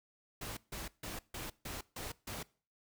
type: noise bursts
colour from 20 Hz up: pink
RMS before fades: -43 dBFS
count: 7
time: 0.41-2.43 s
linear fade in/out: 5 ms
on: 160 ms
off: 150 ms
effects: noise-tail reverb RT60 0.4 s tail -22 dB re dry